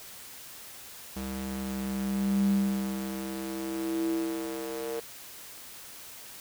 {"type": "tone with high-pass filter sweep", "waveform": "square", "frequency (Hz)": 65.8, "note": "C2", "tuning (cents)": 10, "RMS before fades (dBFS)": -31, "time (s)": [1.16, 5], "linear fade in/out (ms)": 5, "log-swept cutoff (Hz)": [130, 440], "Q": 8.7, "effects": ["white hiss -46 dBFS RMS until 6.4 s"]}